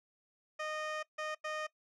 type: tone bursts at uneven times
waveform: 15% pulse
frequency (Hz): 616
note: D#5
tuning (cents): -17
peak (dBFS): -30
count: 3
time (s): 0.59-1.03 / 1.18-1.35 / 1.44-1.67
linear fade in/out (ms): 10
effects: noise-tail reverb RT60 0.1 s tail -19 dB re dry + low-pass 5000 Hz 12 dB/octave